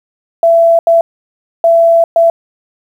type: tone bursts at uneven times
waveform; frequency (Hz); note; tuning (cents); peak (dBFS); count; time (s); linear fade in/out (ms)
sine; 669; E5; +25; -4; 4; 0.43-0.79 / 0.87-1.01 / 1.64-2.04 / 2.16-2.3; 2
effects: 7-bit